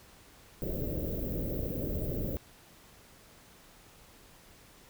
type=band-stop noise; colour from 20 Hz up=pink; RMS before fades=-34 dBFS; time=0.62-2.37 s; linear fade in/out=0 ms; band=620 to 15000 Hz; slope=96 dB/octave; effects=pink hiss -57 dBFS RMS until 4.89 s